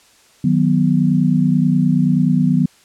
sine chord, B major, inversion first, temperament equal, 155.56 / 185 / 246.9 Hz, D#3 / F#3 / B3, 0 / 0 / 0 cents, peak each -16 dBFS, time 0.44-2.66 s, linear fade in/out 5 ms, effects white hiss -51 dBFS RMS until 2.84 s + low-pass 9000 Hz 12 dB/octave

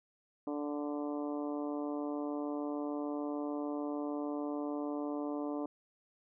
harmonic tone, 146.6 Hz, D3, 3 cents flat, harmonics 2 / 3 / 4 / 5 / 6 / 7 / 8, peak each -36 / -43 / -43 / -47 / -51 / -49 / -54 dBFS, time 0.47-5.66 s, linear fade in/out 2 ms, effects none

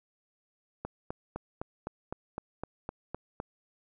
click train, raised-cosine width 1 ms, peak -21 dBFS, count 11, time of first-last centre 0.85-3.401 s, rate 3.92 Hz, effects none

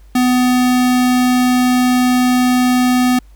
square tone, 250.3 Hz, B3, 23 cents sharp, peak -11 dBFS, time 0.15-3.19 s, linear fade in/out 5 ms, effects added 50 Hz sine -39 dBFS peak until 3.35 s + pink hiss -56 dBFS RMS until 3.35 s

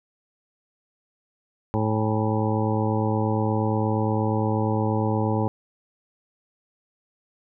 harmonic tone with a mistuned harmonic, 108.5 Hz, A2, 24 cents flat, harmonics 1 / 2 / 3 / 4 / 5 / 7 / 8 / 9, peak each -24 / -27 / -29 / -30 / -31 / -32 / -33 / -34 dBFS, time 1.74-5.48 s, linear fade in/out 0 ms, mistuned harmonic 7, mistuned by +65 cents, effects none

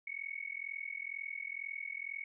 sine tone with amplitude modulation, 2217 Hz, C#7, in tune, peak -35 dBFS, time 0.07-2.24 s, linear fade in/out 5 ms, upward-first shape sine, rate 42.1 Hz, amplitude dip 95%, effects none

